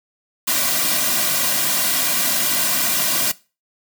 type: noise with comb filter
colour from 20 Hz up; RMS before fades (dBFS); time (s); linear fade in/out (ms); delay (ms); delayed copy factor
white; -19; 0.47-3.32; 10; 2.3; -0.75
effects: noise-tail reverb RT60 0.3 s tail -20 dB re dry + high-pass 150 Hz 12 dB/octave